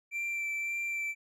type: tone with vibrato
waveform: triangle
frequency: 2346 Hz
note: D7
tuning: 2 cents flat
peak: -30 dBFS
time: 0.11-1.15 s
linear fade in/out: 50 ms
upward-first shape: sine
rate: 1.8 Hz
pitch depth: 12 cents each way
effects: none